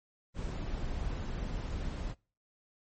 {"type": "noise", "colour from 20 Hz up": "brown", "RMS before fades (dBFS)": -36, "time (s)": [0.34, 2.15], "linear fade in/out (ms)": 50, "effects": ["noise-tail reverb RT60 0.4 s tail -26 dB re dry", "MP3 32 kbps"]}